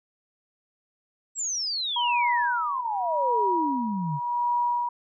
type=exponential sweep; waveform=sine; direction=down; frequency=7800 to 138.59 Hz; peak=-26 dBFS; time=1.35-4.2 s; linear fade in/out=50 ms
type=tone with tremolo; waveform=sine; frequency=963 Hz; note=B5; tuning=44 cents flat; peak=-21 dBFS; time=1.96-4.89 s; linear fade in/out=5 ms; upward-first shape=sine; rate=0.86 Hz; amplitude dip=75%
effects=none